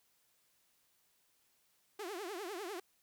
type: tone with vibrato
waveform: sawtooth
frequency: 381.7 Hz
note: G4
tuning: 46 cents flat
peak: -37 dBFS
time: 1.99-2.8 s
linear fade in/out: 5 ms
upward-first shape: triangle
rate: 10 Hz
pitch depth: 270 cents each way
effects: white hiss -74 dBFS RMS until 3.02 s